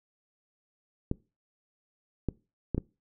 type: clicks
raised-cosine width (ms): 3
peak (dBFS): -15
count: 4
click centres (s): 1.114 / 2.287 / 2.747 / 2.78
effects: noise-tail reverb RT60 0.3 s tail -23 dB re dry